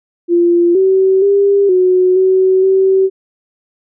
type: tone with pitch steps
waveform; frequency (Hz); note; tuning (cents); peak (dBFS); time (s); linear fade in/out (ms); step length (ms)
sine; 345.5 / 381.1 / 399.7 / 367.3 / 376.3 / 382.5; F4 / G4 / G4 / F#4 / F#4 / G4; -19 / -49 / +34 / -13 / +29 / -42; -7; 0.28-3.1; 50; 470
effects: none